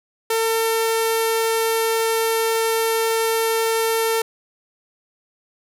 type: tone with low-pass filter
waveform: sawtooth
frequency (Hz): 450.9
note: A4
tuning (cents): +42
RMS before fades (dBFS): -20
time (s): 0.3-4.22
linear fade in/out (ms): 5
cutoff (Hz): 12000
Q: 2.8
effects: none